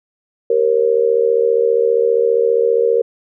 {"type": "tone with amplitude modulation", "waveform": "sine", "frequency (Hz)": 467.1, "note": "A#4", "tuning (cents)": 3, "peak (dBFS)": -7, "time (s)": [0.5, 3.02], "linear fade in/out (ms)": 5, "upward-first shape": "sine", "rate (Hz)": 75, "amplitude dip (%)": 90, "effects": []}